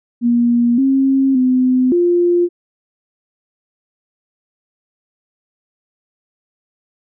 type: tone with pitch steps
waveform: sine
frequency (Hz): 238.3 / 269 / 254.9 / 349.7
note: A#3 / C4 / C4 / F4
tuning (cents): +38 / +48 / -45 / +2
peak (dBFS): -10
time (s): 0.21-2.49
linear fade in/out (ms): 50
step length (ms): 570
effects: none